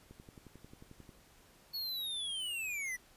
click train, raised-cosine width 3 ms, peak -39 dBFS, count 12, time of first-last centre 0.11-1.092 s, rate 11.2 Hz
square linear sweep, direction down, 4414 to 1929 Hz, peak -37 dBFS, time 1.73-2.97 s, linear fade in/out 20 ms
effects pink hiss -63 dBFS RMS until 3.16 s + resampled to 32000 Hz

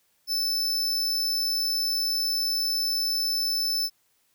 45% pulse tone, 5274 Hz, E8, in tune, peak -24 dBFS, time 0.27-3.9 s, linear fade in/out 50 ms, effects white hiss -68 dBFS RMS until 4.34 s

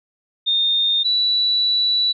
sine tone pair in turn, 3651 / 3945 Hz, A#7 / B7, -37 / -3 cents, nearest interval minor second, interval 134 cents, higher second, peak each -15 dBFS, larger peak neither, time 0.46-1.04 / 1.04-2.13 s, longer second, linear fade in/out 20 ms, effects none

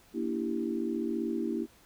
sine chord, E half-diminished seventh, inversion second, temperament equal with one note detuned, 233.1 / 288.1 / 329.6 / 392 Hz, Bb3 / D4 / E4 / G4, 0 / -33 / 0 / 0 cents, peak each -34 / -37 / -33 / -37 dBFS, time 0.13-1.67 s, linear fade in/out 50 ms, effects pink hiss -60 dBFS RMS until 1.85 s

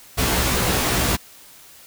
pink noise with comb filter, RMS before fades -20 dBFS, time 0.17-1.17 s, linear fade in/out 20 ms, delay 16 ms, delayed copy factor +0.8, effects white hiss -46 dBFS RMS until 1.86 s

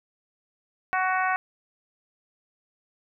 harmonic tone, 372.8 Hz, F#4, 13 cents sharp, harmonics 2 / 3 / 4 / 5 / 6 / 7, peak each -26 / -28 / -28 / -31 / -35 / -39 dBFS, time 0.93-1.36 s, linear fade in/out 0 ms, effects none

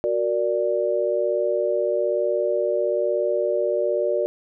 sine chord, Gb augmented, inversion none, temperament equal, 370 / 466.2 / 587.3 Hz, Gb4 / Bb4 / D5, 0 / 0 / 0 cents, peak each -25 / -25 / -22 dBFS, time 0.04-4.26 s, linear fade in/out 0 ms, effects none

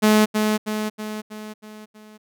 sawtooth tone with echo, 214 Hz, A3, 48 cents flat, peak -9 dBFS, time 0.02-0.26 s, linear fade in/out 20 ms, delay 320 ms, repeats 6, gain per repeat -5 dB, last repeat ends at 2.18 s, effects none

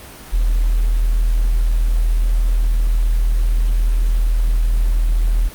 sine tone with quantisation, 40.33 Hz, E1, 37 cents flat, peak -12 dBFS, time 0.32-5.49 s, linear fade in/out 20 ms, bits 7, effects pink hiss -37 dBFS RMS until 5.54 s + Opus 32 kbps

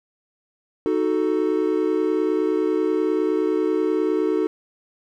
triangle chord, D# diminished, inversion none, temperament equal, 311.1 / 370 / 440 Hz, D#4 / F#4 / A4, 0 / 0 / 0 cents, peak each -21 dBFS, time 0.86-4.47 s, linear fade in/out 0 ms, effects none

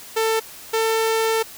sawtooth tone pair in turn, 445.3 / 447.1 Hz, A4 / A4, +21 / +28 cents, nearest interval unison, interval 7 cents, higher second, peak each -14 dBFS, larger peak neither, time 0.16-0.4 / 0.73-1.43 s, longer second, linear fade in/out 10 ms, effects white hiss -40 dBFS RMS until 1.57 s

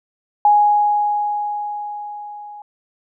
sine tone with level ramp, 830.6 Hz, G#5, in tune, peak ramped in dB -8 to -33 dBFS, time 0.45-2.62 s, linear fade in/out 2 ms, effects none

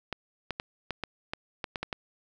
clicks, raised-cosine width 0.3 ms, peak -16 dBFS, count 10, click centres 0.127 / 0.507 / 0.599 / 0.907 / 1.037 / 1.335 / 1.642 / 1.758 / 1.83 / 1.928 s, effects none

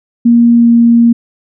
sine tone with pitch glide, 235.6 to 234.1 Hz, A#3 to A#3, +19 to +8 cents, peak -3 dBFS, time 0.25-1.13 s, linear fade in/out 10 ms, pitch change -11 cents, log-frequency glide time 0.56-0.68 s, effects none

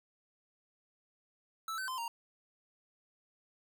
square tone with pitch steps, 1316 / 1531 / 1033 / 931 Hz, E6 / G6 / C6 / A#5, -3 / -41 / -22 / -2 cents, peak -37 dBFS, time 1.68-2.08 s, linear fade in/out 2 ms, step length 100 ms, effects none

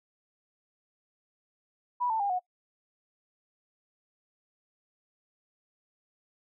sine tone with pitch steps, 980 / 888.3 / 805.3 / 729.9 Hz, B5 / A5 / G5 / F#5, -14 / +16 / +46 / -24 cents, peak -26 dBFS, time 2-2.396 s, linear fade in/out 20 ms, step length 99 ms, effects noise-tail reverb RT60 0.1 s tail -23 dB re dry

